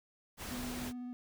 pink noise, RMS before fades -43 dBFS, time 0.37-0.93 s, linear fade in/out 50 ms
triangle tone with vibrato, 246.9 Hz, B3, in tune, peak -38 dBFS, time 0.51-1.13 s, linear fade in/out 0 ms, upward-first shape sine, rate 16 Hz, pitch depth 11 cents each way
effects none

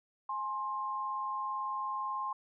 sine tone pair together, 839 / 1057.1 Hz, G#5 / C6, +17 / +17 cents, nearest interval major third, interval 400 cents, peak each -40 / -34 dBFS, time 0.29-2.33 s, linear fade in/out 5 ms, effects none

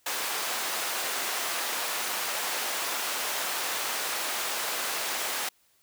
pink high-pass noise, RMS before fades -31 dBFS, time 0.06-5.49 s, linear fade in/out 5 ms, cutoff 700 Hz, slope 12 dB/octave, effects white hiss -66 dBFS RMS until 5.82 s

